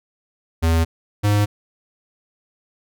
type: tone pair in turn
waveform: square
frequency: 82.1 / 103.44 Hz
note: E2 / G#2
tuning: -6 / -6 cents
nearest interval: major third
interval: 400 cents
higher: second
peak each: -15 dBFS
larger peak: neither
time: 0.62-0.85 / 1.23-1.46 s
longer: neither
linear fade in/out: 20 ms
effects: none